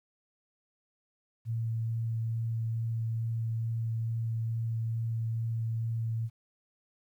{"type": "tone with vibrato", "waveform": "sine", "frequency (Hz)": 113.8, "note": "A#2", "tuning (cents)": -41, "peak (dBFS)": -29, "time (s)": [1.45, 6.3], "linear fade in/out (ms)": 50, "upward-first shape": "sine", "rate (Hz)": 2.3, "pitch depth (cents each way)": 9, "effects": ["11-bit"]}